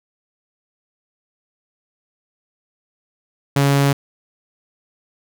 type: tone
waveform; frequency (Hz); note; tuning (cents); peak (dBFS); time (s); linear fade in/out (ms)
sawtooth; 140.1; C#3; +19; -9; 3.56-3.93; 5
effects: none